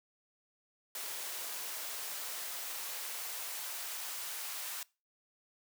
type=noise with high-pass filter sweep; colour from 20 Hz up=white; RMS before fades=-41 dBFS; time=0.95-4.83 s; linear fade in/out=2 ms; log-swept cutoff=440 to 820 Hz; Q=0.91; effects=noise-tail reverb RT60 0.3 s tail -23 dB re dry